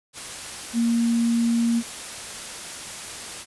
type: tone in noise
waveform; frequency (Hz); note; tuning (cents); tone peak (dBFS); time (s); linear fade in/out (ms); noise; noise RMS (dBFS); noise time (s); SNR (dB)
sine; 233.1; A#3; 0; -18; 0.73-1.83; 50; white; -35; 0.13-3.46; +14
effects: resampled to 24000 Hz